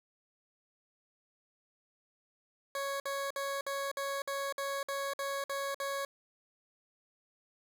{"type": "tone bursts", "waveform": "20% pulse", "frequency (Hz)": 554.4, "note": "C#5", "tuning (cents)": 0, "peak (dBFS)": -29, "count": 11, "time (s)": [2.75, 6.05], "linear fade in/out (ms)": 2, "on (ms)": 250, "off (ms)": 55, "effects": []}